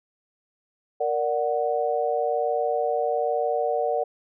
sine chord, Bb augmented, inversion none, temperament equal, 466.2 / 587.3 / 740 Hz, Bb4 / D5 / F#5, 0 / 0 / 0 cents, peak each -26 dBFS, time 1-4.04 s, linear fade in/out 10 ms, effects none

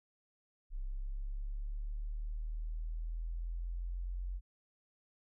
sine linear sweep, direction up, 32.7 to 45.42 Hz, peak -36 dBFS, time 0.7-4.41 s, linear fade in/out 50 ms, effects none

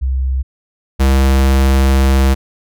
sine / square tone pair in turn, 65.41 / 66.94 Hz, C2 / C2, 0 / +40 cents, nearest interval unison, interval 40 cents, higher second, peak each -13 / -9 dBFS, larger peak second, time 0.01-0.43 / 0.99-2.35 s, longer second, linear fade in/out 20 ms, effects none

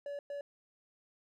triangle tone bursts at uneven times, 571 Hz, D5, 49 cents flat, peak -36 dBFS, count 2, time 0.06-0.19 / 0.3-0.41 s, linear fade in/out 2 ms, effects none

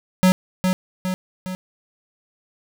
square tone with echo, 185 Hz, F#3, in tune, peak -12 dBFS, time 0.23-0.32 s, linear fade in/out 0 ms, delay 410 ms, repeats 3, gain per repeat -5 dB, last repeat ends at 1.55 s, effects none

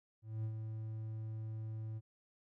triangle tone with ADSR envelope, 110 Hz, A2, in tune, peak -33 dBFS, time 0.22-2.01 s, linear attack 220 ms, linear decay 75 ms, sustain -5 dB, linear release 38 ms, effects none

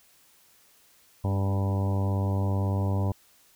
harmonic tone with a mistuned harmonic, 98 Hz, G2, in tune, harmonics 1 / 2 / 3 / 4 / 5 / 6 / 7 / 8 / 9 / 10, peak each -24 / -33 / -37 / -40 / -41 / -39 / -45 / -43 / -43 / -42 dBFS, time 1.24-3.12 s, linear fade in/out 5 ms, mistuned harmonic 3, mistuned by -32 cents, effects white hiss -60 dBFS RMS until 3.55 s

